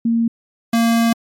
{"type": "tone pair in turn", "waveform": ["sine", "square"], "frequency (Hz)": [230.6, 230.6], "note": ["A#3", "A#3"], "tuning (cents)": [-19, -19], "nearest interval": "unison", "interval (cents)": 0, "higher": "neither", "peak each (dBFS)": -13, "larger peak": "neither", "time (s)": [[0.05, 0.28], [0.73, 1.13]], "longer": "second", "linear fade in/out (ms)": 5, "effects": ["MP3 64 kbps"]}